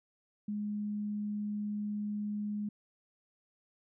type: tone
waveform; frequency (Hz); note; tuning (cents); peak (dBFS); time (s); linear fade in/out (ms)
sine; 208.2; G#3; +5; -33; 0.48-2.69; 5
effects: none